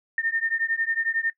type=beating tone pair; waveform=sine; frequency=1813 / 1824 Hz; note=A#6 / A#6; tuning=-49 / -38 cents; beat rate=11 Hz; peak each=-26 dBFS; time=0.18-1.3 s; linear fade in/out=2 ms; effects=noise-tail reverb RT60 0.1 s tail -19 dB re dry